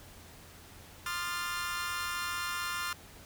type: chord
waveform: sawtooth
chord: F dominant seventh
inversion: second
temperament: equal with one note detuned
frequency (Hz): 1046.5 / 1212.6 / 1396.9 / 1760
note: C6 / Eb6 / F6 / A6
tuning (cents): 0 / -45 / 0 / 0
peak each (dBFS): -36 / -37 / -33 / -38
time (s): 1.06-2.93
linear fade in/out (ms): 2
effects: added 86 Hz sine -58 dBFS peak until 3.25 s + pink hiss -53 dBFS RMS until 3.25 s